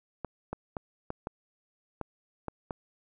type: clicks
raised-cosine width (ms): 1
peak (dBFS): -20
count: 8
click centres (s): 0.247 / 0.53 / 0.768 / 1.104 / 1.271 / 2.013 / 2.483 / 2.708
effects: none